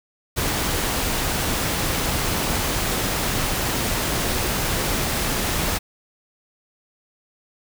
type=noise; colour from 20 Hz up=pink; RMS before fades=-23 dBFS; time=0.36-5.79 s; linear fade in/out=20 ms; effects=none